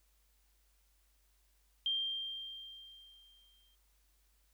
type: tone with exponential decay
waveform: sine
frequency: 3177 Hz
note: G7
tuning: 23 cents sharp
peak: -30 dBFS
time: 1.86-3.75 s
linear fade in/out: 1 ms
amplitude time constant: 410 ms
effects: added 50 Hz sine -70 dBFS peak until 4.53 s + white hiss -75 dBFS RMS until 4.53 s